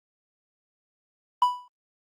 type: tone with exponential decay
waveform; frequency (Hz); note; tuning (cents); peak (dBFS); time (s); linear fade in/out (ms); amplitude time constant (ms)
triangle; 987.8; B5; 0; -12; 1.42-1.68; 2; 55
effects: Opus 24 kbps